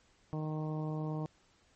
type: harmonic tone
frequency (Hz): 154.7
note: D#3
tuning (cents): -10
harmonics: 1 / 2 / 3 / 4 / 5 / 6 / 7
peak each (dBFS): -35 / -41 / -45 / -47 / -49 / -51 / -52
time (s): 0.33-1.26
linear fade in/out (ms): 0
effects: pink hiss -68 dBFS RMS until 1.75 s + MP3 32 kbps